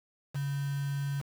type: tone with quantisation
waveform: sine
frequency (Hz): 140.5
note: C#3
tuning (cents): +24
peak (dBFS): -30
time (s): 0.34-1.22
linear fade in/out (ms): 20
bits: 7
effects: none